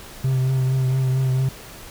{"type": "tone with vibrato", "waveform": "triangle", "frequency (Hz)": 130.81, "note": "C3", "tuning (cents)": 0, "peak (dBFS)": -15, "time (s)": [0.24, 1.49], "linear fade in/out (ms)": 5, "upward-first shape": "triangle", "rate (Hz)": 4.4, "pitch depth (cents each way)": 30, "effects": ["pink hiss -40 dBFS RMS until 1.9 s"]}